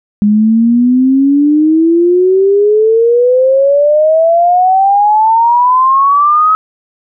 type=exponential sweep; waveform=sine; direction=up; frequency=204.7 to 1282 Hz; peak=-5 dBFS; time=0.22-6.55 s; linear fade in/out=0 ms; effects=none